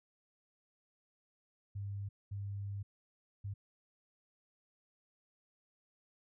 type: tone bursts at uneven times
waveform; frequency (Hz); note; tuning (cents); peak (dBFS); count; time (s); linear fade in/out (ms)
sine; 100; G2; +35; -38; 3; 1.75-2.09 / 2.31-2.83 / 3.44-3.54; 10
effects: none